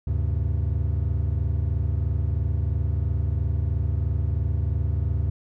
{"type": "tone cluster", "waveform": "triangle", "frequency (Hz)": [75, 98, 131.5], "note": ["D2", "G2", "C3"], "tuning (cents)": [37, 0, 9], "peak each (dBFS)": [-22, -24, -28], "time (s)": [0.07, 5.3], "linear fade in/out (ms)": 5, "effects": []}